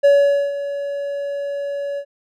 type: tone with ADSR envelope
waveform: triangle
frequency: 566 Hz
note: C#5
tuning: 36 cents sharp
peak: -6 dBFS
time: 0.03-2.05 s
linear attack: 19 ms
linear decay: 470 ms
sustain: -14 dB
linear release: 70 ms
effects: none